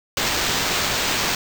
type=noise with sample-and-hold; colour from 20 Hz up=violet; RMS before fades=-22 dBFS; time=0.17-1.35 s; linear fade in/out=2 ms; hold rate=11025 Hz; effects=none